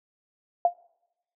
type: tone with exponential decay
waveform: sine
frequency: 698.5 Hz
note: F5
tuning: in tune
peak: -13 dBFS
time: 0.65-0.75 s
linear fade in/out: 2 ms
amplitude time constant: 20 ms
effects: noise-tail reverb RT60 0.9 s tail -25 dB re dry